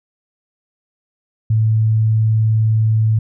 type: tone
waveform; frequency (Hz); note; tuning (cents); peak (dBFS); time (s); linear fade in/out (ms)
sine; 110.1; A2; +2; -11; 1.5-3.19; 5
effects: none